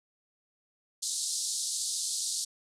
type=band-pass noise; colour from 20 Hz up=white; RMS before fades=-33 dBFS; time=1.02-2.45 s; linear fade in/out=10 ms; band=3900 to 9600 Hz; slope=48 dB/octave; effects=none

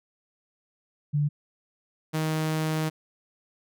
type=tone pair in turn; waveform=sine / sawtooth; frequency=146.83 / 157.04 Hz; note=D3 / D#3; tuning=0 / +16 cents; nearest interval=minor second; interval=116 cents; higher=second; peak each=-21 dBFS; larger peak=neither; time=1.13-1.29 / 2.13-2.9 s; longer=second; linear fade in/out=20 ms; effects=none

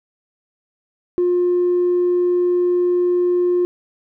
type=tone with tanh clipping; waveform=triangle; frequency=355.3 Hz; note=F4; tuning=30 cents sharp; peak=-14 dBFS; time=1.18-3.65 s; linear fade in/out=0 ms; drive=5 dB; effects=none

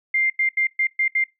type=tone bursts at uneven times; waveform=sine; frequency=2101 Hz; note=C7; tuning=7 cents sharp; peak=-17 dBFS; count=6; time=0.14-0.3 / 0.39-0.49 / 0.57-0.67 / 0.79-0.87 / 0.99-1.08 / 1.15-1.24 s; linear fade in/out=5 ms; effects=noise-tail reverb RT60 0.2 s tail -23 dB re dry

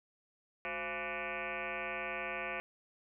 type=tone with frequency modulation; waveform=sine; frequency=1480 Hz; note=F#6; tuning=in tune; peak=-36 dBFS; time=0.65-2.6 s; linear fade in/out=0 ms; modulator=159 Hz; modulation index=6.9; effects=none

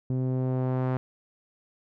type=tone with low-pass filter sweep; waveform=sawtooth; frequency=128.7 Hz; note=C3; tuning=28 cents flat; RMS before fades=-27 dBFS; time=0.1-0.97 s; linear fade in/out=0 ms; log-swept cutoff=310 to 1300 Hz; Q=0.87; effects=none

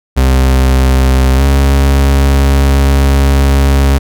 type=tone with pitch glide; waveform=40% pulse; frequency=65.5 to 68.64 Hz; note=C2 to C#2; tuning=+2 to -16 cents; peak=-5 dBFS; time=0.16-3.99 s; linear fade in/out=20 ms; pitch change=+82 cents; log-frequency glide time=1.36-1.42 s; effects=none

